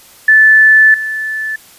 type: tone with level steps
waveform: sine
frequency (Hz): 1749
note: A6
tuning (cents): -11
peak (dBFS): -3 / -16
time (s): 0.28-1.56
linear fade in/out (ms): 5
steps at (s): 0.94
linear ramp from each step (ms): 2
effects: white hiss -41 dBFS RMS until 1.78 s + resampled to 32000 Hz

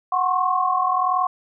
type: tone cluster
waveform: sine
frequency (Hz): 738 / 1061 / 1102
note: F#5 / C6 / C#6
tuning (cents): -5 / +24 / -11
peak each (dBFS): -22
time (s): 0.12-1.27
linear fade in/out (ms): 5
effects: none

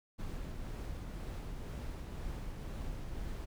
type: noise with tremolo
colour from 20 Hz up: brown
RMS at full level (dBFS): -40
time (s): 0.18-3.46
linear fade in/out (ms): 20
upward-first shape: triangle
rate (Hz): 2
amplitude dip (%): 30
effects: none

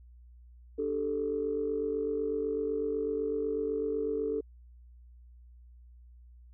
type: chord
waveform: sine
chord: D suspended fourth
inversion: none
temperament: equal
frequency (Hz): 293.7 / 392 / 440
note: D4 / G4 / A4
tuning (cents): 0 / 0 / 0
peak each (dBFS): -36 / -36 / -30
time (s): 0.78-4.41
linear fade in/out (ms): 10
effects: tanh soft clip ceiling -20 dBFS + added 60 Hz sine -51 dBFS peak until 6.53 s

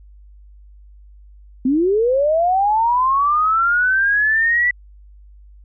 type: linear sweep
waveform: sine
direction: up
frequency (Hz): 246.9 to 1975.5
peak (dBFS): -13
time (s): 1.65-4.71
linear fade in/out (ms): 5
effects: added 50 Hz sine -41 dBFS peak until 5.64 s

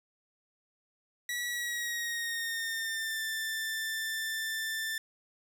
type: tone with pitch glide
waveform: sawtooth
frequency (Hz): 1936 to 1775.3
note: B6 to A6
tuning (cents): -35 to +15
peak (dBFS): -29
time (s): 1.29-4.98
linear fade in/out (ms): 2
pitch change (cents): -150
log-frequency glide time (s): 1.46-3.21
effects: none

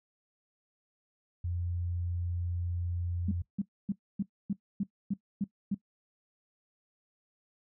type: tone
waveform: sine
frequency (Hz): 87.31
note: F2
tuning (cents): 0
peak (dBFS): -31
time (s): 1.44-3.42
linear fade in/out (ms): 5
type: tone bursts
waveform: sine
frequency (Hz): 198.9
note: G3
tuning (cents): +25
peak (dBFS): -27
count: 9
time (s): 3.28-5.746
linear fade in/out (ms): 5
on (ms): 34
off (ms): 270
effects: noise-tail reverb RT60 0.1 s tail -18 dB re dry

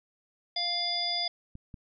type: harmonic tone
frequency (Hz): 698.5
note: F5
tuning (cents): 0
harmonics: 1 / 3 / 5 / 7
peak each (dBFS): -36 / -39 / -33 / -30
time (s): 0.56-1.28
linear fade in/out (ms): 5
type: clicks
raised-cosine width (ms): 5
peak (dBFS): -31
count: 2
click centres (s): 1.554 / 1.742
effects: none

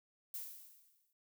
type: noise with exponential decay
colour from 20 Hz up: violet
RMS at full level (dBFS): -42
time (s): 0.34-1.13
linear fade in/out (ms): 2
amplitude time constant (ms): 170
effects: noise-tail reverb RT60 0.1 s tail -25 dB re dry

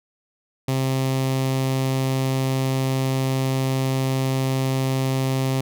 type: tone with notch filter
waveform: sawtooth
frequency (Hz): 132.5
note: C3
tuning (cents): +22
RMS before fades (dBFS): -22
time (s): 0.68-5.61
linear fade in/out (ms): 5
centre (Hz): 1500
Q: 2
effects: none

